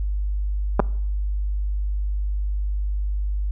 clicks, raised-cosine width 1 ms, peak -3 dBFS, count 2, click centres 0.795 / 0.8 s, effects noise-tail reverb RT60 0.7 s tail -23 dB re dry + added 50 Hz sine -21 dBFS peak until 3.51 s

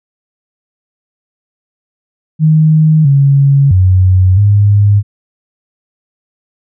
sine tone with pitch steps, 156.3 / 139.3 / 92.9 / 102.3 Hz, D#3 / C#3 / F#2 / G#2, +8 / +9 / +7 / -26 cents, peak -4 dBFS, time 2.39-5.03 s, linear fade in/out 50 ms, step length 660 ms, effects none

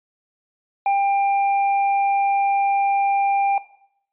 triangle tone with tanh clipping, 795 Hz, G5, 24 cents sharp, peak -17 dBFS, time 0.86-3.58 s, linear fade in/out 2 ms, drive 11 dB, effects noise-tail reverb RT60 0.7 s tail -17 dB re dry + resampled to 8000 Hz

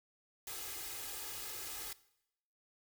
white noise with comb filter, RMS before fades -44 dBFS, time 0.47-1.93 s, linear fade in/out 2 ms, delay 2.4 ms, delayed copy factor +1, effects noise-tail reverb RT60 0.8 s tail -19 dB re dry

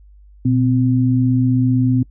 sine tone pair together, 121.2 / 256.8 Hz, B2 / C4, -32 / -32 cents, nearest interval octave + minor second, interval 1300 cents, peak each -15 dBFS, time 0.45-2.03 s, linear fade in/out 5 ms, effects noise-tail reverb RT60 0.1 s tail -24 dB re dry + added 50 Hz sine -42 dBFS peak until 2.1 s

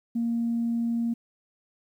sine tone, 233.1 Hz, A#3, in tune, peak -23 dBFS, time 0.15-1.14 s, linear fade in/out 10 ms, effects tanh soft clip ceiling -19 dBFS + 10-bit

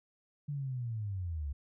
sine linear sweep, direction down, 147.9 to 67 Hz, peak -34 dBFS, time 0.48-1.53 s, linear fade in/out 10 ms, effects none

